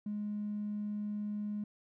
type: tone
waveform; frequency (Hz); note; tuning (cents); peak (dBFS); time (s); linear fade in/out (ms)
triangle; 208.4; G#3; +6; -31; 0.06-1.64; 5
effects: tanh soft clip ceiling -32 dBFS